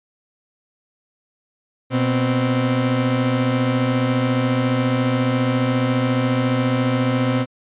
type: tone pair together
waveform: 30% pulse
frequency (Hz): 122.78 / 260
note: B2 / C4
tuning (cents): -10 / -11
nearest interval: octave + minor second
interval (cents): 1299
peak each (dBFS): -17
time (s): 1.9-7.46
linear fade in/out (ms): 50
effects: resampled to 8000 Hz